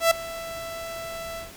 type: tone with ADSR envelope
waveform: sawtooth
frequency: 664 Hz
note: E5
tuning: 12 cents sharp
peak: -10 dBFS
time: 0-1.52 s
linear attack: 110 ms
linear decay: 5 ms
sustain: -19 dB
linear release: 140 ms
effects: pink hiss -44 dBFS RMS until 1.56 s